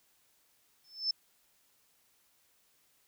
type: tone with exponential growth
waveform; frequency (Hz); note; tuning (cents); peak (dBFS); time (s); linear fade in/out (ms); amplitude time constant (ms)
sine; 5274; E8; 0; -25; 0.84-1.11; 5; 57
effects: white hiss -70 dBFS RMS until 3.07 s